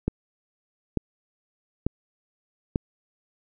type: click train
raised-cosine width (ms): 3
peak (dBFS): -10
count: 4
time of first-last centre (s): 0.08-2.759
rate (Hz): 1.12
effects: none